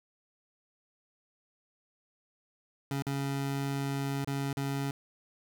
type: tone with dropouts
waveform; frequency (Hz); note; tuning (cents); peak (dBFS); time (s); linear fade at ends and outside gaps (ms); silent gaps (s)
25% pulse; 138.59; C#3; 0; -27; 2.91-4.91; 2; 3.023-3.067 / 4.246-4.274 / 4.529-4.57
effects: none